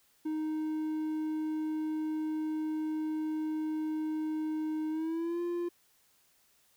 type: tone with pitch glide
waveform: triangle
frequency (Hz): 311.1 to 347.2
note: D#4 to F4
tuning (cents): 0 to -10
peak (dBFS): -29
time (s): 0.25-5.69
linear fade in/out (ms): 10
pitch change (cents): +190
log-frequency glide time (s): 4.9-5.41
effects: white hiss -68 dBFS RMS until 6.76 s